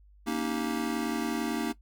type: chord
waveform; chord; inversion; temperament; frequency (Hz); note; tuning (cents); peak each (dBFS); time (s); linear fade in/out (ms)
square; Eb dominant seventh; second; just; 233.3 / 280 / 311.1 / 388.9; Bb3 / Db4 / Eb4 / G4; +2 / +18 / 0 / -14; -33 / -36 / -34 / -39; 0.26-1.73; 20
effects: noise-tail reverb RT60 0.1 s tail -17 dB re dry + added 50 Hz sine -54 dBFS peak until 1.81 s